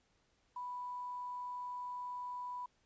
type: tone with quantisation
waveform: sine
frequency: 987.8 Hz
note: B5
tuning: in tune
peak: -40 dBFS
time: 0.56-2.66 s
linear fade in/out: 5 ms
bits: 11
effects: pink hiss -75 dBFS RMS until 2.85 s + resampled to 16000 Hz